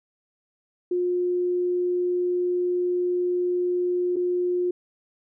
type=tone with dropouts; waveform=sine; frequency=357.1 Hz; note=F4; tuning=39 cents sharp; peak=-21 dBFS; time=0.91-4.71 s; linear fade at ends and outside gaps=5 ms; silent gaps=4.16-4.165 s; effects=none